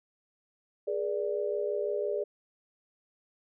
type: chord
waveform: sine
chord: G# diminished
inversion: none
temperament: equal with one note detuned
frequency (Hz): 415.3 / 481.2 / 587.3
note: G#4 / B4 / D5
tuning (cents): 0 / -45 / 0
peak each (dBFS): -31 / -36 / -33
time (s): 0.87-2.24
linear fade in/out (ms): 10
effects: none